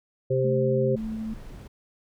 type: harmonic tone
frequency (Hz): 130.81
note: C3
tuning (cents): 0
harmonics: 1 / 3 / 4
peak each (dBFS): -25 / -25 / -25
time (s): 0.3-0.96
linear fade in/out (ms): 10
type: tone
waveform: sine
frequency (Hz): 220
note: A3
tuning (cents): 0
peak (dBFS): -29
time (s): 0.44-1.34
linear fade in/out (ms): 5
type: noise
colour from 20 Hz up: brown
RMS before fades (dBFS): -41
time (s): 0.96-1.68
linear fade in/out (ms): 10
effects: none